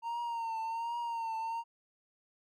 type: tone with vibrato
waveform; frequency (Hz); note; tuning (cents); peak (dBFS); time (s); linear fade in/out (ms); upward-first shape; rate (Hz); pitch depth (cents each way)
triangle; 920; A#5; -23; -32; 0.02-1.64; 50; triangle; 1.3; 59
effects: none